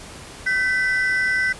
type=ring-modulated tone; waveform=triangle; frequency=1760 Hz; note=A6; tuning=in tune; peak=-13 dBFS; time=0.46-1.53 s; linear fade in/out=10 ms; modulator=228 Hz; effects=pink hiss -39 dBFS RMS until 1.59 s + resampled to 24000 Hz